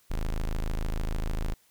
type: tone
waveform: 40% pulse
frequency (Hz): 26.72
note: A0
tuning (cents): -50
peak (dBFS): -26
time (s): 0.1-1.54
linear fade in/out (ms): 10
effects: white hiss -64 dBFS RMS until 1.7 s